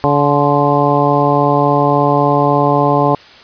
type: harmonic tone with a mistuned harmonic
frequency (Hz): 143.6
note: D3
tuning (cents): -39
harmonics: 1 / 2 / 3 / 4 / 5 / 6 / 7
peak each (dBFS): -17 / -17 / -17 / -17 / -17 / -17 / -17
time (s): 0.04-3.15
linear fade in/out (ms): 0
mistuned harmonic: 7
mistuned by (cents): +62
effects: white hiss -39 dBFS RMS until 3.43 s + resampled to 11025 Hz